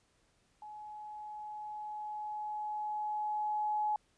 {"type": "tone with level ramp", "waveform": "sine", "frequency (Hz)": 846, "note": "G#5", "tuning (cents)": 32, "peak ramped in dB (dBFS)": [-45, -29], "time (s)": [0.62, 3.96], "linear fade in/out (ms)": 2, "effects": ["pink hiss -72 dBFS RMS until 4.17 s", "resampled to 22050 Hz"]}